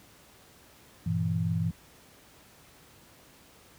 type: chord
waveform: sine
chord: E diminished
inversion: first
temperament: just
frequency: 98.89 / 118.67 / 164.81 Hz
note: G2 / Bb2 / E3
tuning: +16 / +31 / 0 cents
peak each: -30 / -33 / -28 dBFS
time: 1.06-1.71 s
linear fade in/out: 5 ms
effects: pink hiss -56 dBFS RMS until 3.78 s + high-pass 60 Hz 12 dB/octave